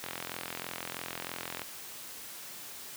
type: click train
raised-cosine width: 0.3 ms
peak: -20 dBFS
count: 69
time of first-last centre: 0.04-1.618 s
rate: 43.1 Hz
effects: white hiss -45 dBFS RMS until 2.96 s + high-pass 100 Hz 12 dB/octave